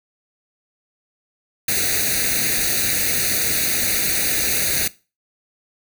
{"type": "noise with comb filter", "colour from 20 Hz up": "white", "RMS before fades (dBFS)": -20, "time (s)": [1.68, 4.88], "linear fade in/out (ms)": 5, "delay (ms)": 0.47, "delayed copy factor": 0.95, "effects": ["noise-tail reverb RT60 0.3 s tail -19 dB re dry"]}